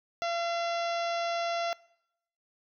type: harmonic tone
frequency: 682 Hz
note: F5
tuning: 41 cents flat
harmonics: 1 / 2 / 3 / 4 / 5 / 6 / 7 / 8 / 9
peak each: -30 / -36 / -40 / -42 / -44 / -46 / -47 / -48 / -49 dBFS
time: 0.22-1.73 s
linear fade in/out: 0 ms
effects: noise-tail reverb RT60 0.8 s tail -23 dB re dry